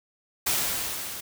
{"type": "noise with level ramp", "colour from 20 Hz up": "white", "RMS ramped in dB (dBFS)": [-24, -37], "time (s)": [0.46, 1.21], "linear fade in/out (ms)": 10, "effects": []}